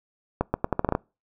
accelerating click train, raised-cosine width 1 ms, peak -8 dBFS, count 9, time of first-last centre 0.41-0.951 s, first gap 130 ms, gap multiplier 0.8, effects noise-tail reverb RT60 0.3 s tail -26 dB re dry

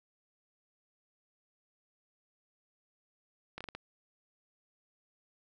slowing click train, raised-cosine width 0.3 ms, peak -25 dBFS, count 5, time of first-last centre 3.58-3.75 s, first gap 26 ms, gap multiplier 1.34, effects none

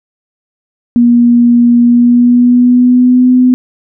sine tone with pitch glide, 239 to 252 Hz, A#3 to B3, +43 to +35 cents, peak -3 dBFS, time 0.96-3.54 s, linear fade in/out 0 ms, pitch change +92 cents, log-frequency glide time 1.82-3.31 s, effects none

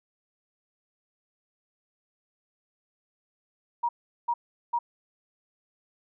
sine tone bursts, 948 Hz, A#5, 29 cents sharp, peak -23 dBFS, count 3, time 3.83-4.79 s, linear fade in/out 10 ms, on 60 ms, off 390 ms, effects none

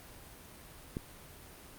click, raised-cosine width 3 ms, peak -22 dBFS, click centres 0.969 s, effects pink hiss -52 dBFS RMS until 1.78 s + Opus 32 kbps

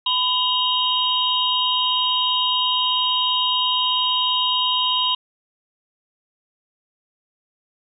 sine tone cluster, 1007 / 2871 / 3142 / 3770 Hz, B5 / F7 / G7 / A#7, +33 / +47 / +3 / +19 cents, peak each -23 dBFS, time 0.06-5.15 s, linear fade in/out 5 ms, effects none

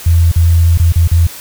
sine tone with dropouts, 84.1 Hz, E2, 35 cents sharp, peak -5 dBFS, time 0.06-1.27 s, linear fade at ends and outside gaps 5 ms, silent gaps 0.317-0.359 / 0.776-0.797 / 0.923-0.958 / 1.076-1.114 s, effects white hiss -30 dBFS RMS until 1.4 s

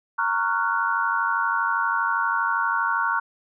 sine chord, Gb major seventh, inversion first, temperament just, 925 / 1110 / 1387.5 / 1480 Hz, Bb5 / Db6 / F6 / Gb6, -14 / +2 / -12 / 0 cents, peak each -26 dBFS, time 0.18-3.2 s, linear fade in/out 10 ms, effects none

